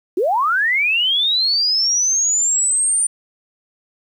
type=linear sweep; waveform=sine; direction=up; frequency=324.9 to 9180 Hz; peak=-14 dBFS; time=0.17-3.07 s; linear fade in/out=5 ms; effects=8-bit